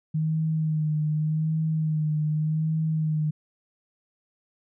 sine tone with vibrato, 155.56 Hz, D#3, in tune, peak -22 dBFS, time 0.14-3.31 s, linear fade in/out 10 ms, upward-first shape sine, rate 0.85 Hz, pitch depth 35 cents each way, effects none

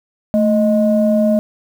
sine tone pair together, 220 / 622.3 Hz, A3 / D#5, 0 / 0 cents, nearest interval octave + tritone, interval 1800 cents, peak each -12 / -14 dBFS, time 0.34-1.39 s, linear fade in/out 0 ms, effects tanh soft clip ceiling -3 dBFS + 7-bit

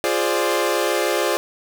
sawtooth chord, D half-diminished seventh, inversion first, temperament equal with one note detuned, 349.2 / 415.3 / 523.3 / 590.4 Hz, F4 / Ab4 / C5 / D5, 0 / 0 / 0 / +9 cents, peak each -20 dBFS, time 0.04-1.37 s, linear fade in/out 0 ms, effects 7-bit

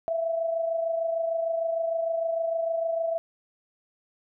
sine tone pair together, 659.3 / 685.9 Hz, E5 / F5, 0 / -31 cents, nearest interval minor second, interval 69 cents, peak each -25 / -34 dBFS, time 0.08-3.18 s, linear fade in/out 0 ms, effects none

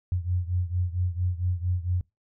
sine beating tone pair, 88.3 / 92.7 Hz, F2 / F#2, +20 / +4 cents, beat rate 4.4 Hz, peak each -26 / -29 dBFS, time 0.12-2.01 s, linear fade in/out 0 ms, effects noise-tail reverb RT60 0.2 s tail -23 dB re dry

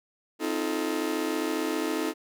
40% pulse chord, F dominant seventh, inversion second, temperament just, 261.9 / 314.3 / 349.2 / 436.5 Hz, C4 / Eb4 / F4 / A4, +2 / +18 / 0 / -14 cents, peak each -34 / -29 / -34 / -32 dBFS, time 0.39-2.14 s, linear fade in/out 50 ms, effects none

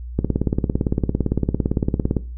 click train, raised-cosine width 3 ms, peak -5 dBFS, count 36, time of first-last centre 0.19-2.167 s, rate 17.7 Hz, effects noise-tail reverb RT60 0.3 s tail -17 dB re dry + added 60 Hz sine -29 dBFS peak until 2.37 s

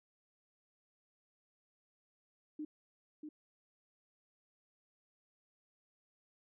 sine tone with echo, 303.6 Hz, D#4, 42 cents flat, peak -39 dBFS, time 2.59-2.65 s, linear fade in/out 5 ms, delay 640 ms, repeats 1, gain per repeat -5 dB, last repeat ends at 3.29 s, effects none

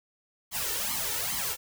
white noise with flanger, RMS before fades -31 dBFS, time 0.51-1.57 s, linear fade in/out 50 ms, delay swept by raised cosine 0.95 to 2.25 ms, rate 2.4 Hz, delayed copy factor +0.85, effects none

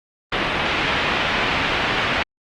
white low-pass noise, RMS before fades -21 dBFS, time 0.32-2.23 s, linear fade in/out 5 ms, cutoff 3000 Hz, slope 24 dB/octave, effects Opus 32 kbps

